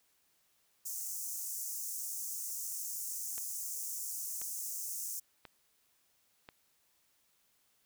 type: high-pass noise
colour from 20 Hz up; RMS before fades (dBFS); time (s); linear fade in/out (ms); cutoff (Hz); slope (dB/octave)
pink; -40; 0.85-5.2; 10; 6000; 48
type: click train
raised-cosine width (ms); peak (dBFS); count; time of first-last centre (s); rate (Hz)
0.3; -32; 4; 3.38-6.489; 0.965
effects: white hiss -73 dBFS RMS until 7.85 s